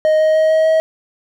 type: tone with pitch steps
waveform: triangle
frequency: 622.3 / 626.3 / 630.3 / 634.3 / 638.3 Hz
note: D#5 / D#5 / D#5 / D#5 / D#5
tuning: 0 / +11 / +22 / +33 / +44 cents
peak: -8 dBFS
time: 0.05-0.8 s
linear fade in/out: 0 ms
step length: 150 ms
effects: none